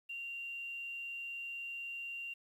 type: tone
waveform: sine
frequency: 2768 Hz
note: F7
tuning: 16 cents flat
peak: -40 dBFS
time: 0.09-2.34 s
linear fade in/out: 10 ms
effects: 11-bit